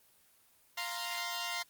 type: chord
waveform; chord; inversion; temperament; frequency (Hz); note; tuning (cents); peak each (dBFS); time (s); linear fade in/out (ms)
10% pulse; F suspended fourth; none; equal; 698.5 / 932.3 / 1046.5; F5 / Bb5 / C6; 0 / 0 / 0; -31 / -32 / -31; 0.77-1.63; 10
effects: white hiss -66 dBFS RMS until 1.69 s + Opus 24 kbps